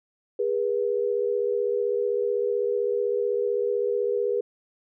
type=tone pair together; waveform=sine; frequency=408.5 / 484.3 Hz; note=G#4 / B4; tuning=-29 / -34 cents; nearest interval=minor third; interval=295 cents; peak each=-25 dBFS; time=0.39-4.41 s; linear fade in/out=5 ms; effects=none